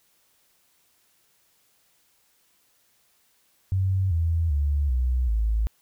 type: tone with pitch steps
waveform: sine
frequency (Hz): 95 / 82.7 / 72 / 62.68 / 54.56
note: F#2 / E2 / D2 / B1 / A1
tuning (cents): +46 / +6 / -34 / +26 / -14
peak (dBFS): -20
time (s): 3.72-5.67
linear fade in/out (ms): 0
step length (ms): 390
effects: white hiss -65 dBFS RMS until 5.81 s